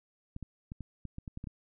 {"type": "clicks", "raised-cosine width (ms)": 5, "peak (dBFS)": -28, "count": 10, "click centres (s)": [0.364, 0.427, 0.719, 0.807, 1.053, 1.184, 1.278, 1.374, 1.441, 1.472], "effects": []}